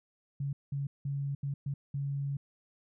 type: tone bursts at uneven times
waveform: sine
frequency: 140 Hz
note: C#3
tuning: 18 cents sharp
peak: -31 dBFS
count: 6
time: 0.4-0.53 / 0.72-0.87 / 1.05-1.35 / 1.43-1.54 / 1.66-1.74 / 1.94-2.37 s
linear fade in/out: 5 ms
effects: none